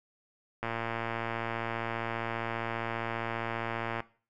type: click train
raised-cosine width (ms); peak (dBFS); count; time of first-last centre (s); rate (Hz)
0.5; -18; 389; 0.63-4.004; 115
effects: noise-tail reverb RT60 0.4 s tail -18 dB re dry